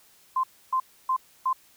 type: tone bursts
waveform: sine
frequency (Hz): 1040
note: C6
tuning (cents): -11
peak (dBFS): -21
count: 4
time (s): 0.36-1.53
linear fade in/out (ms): 5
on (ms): 75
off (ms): 290
effects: white hiss -58 dBFS RMS until 1.76 s